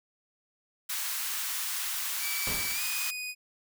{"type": "high-pass noise", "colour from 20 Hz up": "white", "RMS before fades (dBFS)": -33, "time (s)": [0.89, 3.11], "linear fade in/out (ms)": 10, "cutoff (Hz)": 970, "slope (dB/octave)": 24}
{"type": "tone with pitch glide", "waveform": "sawtooth", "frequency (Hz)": [2304, 2484], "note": ["D7", "D#7"], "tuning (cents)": [-34, -3], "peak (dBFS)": -31, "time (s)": [2.19, 3.35], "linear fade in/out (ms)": 50, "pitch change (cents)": 131, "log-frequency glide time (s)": [2.73, 2.81]}
{"type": "noise with exponential decay", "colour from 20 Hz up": "pink", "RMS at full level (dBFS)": -33, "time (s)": [2.47, 3.03], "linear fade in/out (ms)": 2, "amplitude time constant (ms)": 120}
{"effects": []}